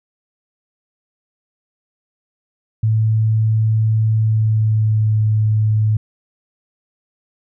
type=tone with pitch glide; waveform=sine; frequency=110 to 107.99 Hz; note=A2 to A2; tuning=0 to -32 cents; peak=-12 dBFS; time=2.83-5.97 s; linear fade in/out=5 ms; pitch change=-32 cents; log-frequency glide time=4.17-5.19 s; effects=none